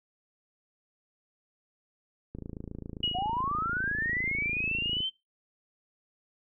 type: click train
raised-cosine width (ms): 3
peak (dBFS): -26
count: 74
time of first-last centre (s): 2.35-5.005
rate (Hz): 27.5
type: tone with exponential decay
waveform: sine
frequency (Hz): 2900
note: F#7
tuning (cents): -35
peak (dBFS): -24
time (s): 3.03-3.42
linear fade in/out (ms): 5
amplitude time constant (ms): 83
type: linear sweep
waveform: sine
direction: up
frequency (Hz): 693 to 3136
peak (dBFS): -28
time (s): 3.14-5.1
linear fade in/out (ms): 20
effects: noise-tail reverb RT60 0.2 s tail -20 dB re dry